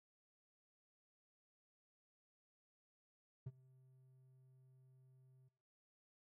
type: tone with ADSR envelope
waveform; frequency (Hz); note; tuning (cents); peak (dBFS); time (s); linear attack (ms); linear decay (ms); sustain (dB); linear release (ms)
triangle; 130; C3; -11; -40; 3.46-5.49; 9; 38; -24; 14
effects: noise-tail reverb RT60 0.9 s tail -25 dB re dry